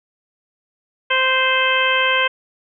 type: harmonic tone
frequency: 521 Hz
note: C5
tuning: 7 cents flat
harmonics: 1 / 2 / 3 / 4 / 5 / 6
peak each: -23 / -21 / -20 / -22 / -21 / -22 dBFS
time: 1.1-2.28 s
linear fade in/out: 10 ms
effects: none